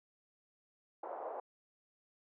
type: band-pass noise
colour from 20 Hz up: pink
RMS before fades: -43 dBFS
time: 1.03-1.4 s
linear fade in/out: 5 ms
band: 500 to 880 Hz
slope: 24 dB/octave
effects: high-pass 300 Hz 12 dB/octave